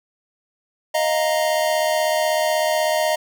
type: chord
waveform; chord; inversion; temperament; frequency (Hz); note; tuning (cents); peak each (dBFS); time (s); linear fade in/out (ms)
square; Eb suspended second; none; equal; 622.3 / 698.5 / 932.3; Eb5 / F5 / Bb5; 0 / 0 / 0; -20 / -25 / -26; 0.94-3.16; 10
effects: none